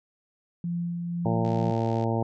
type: tone with tremolo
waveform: sine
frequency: 172.2 Hz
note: F3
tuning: 24 cents flat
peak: -26 dBFS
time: 0.64-1.71 s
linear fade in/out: 2 ms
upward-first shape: sine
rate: 2 Hz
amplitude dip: 30%
type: harmonic tone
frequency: 114 Hz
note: A#2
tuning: 38 cents flat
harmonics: 1 / 2 / 3 / 4 / 5 / 6 / 7 / 8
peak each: -27 / -30 / -32 / -33 / -34 / -35 / -35 / -36 dBFS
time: 1.25-2.23 s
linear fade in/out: 5 ms
type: click train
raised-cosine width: 0.2 ms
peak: -29 dBFS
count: 44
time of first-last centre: 1.45-2.039 s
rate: 73 Hz
effects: none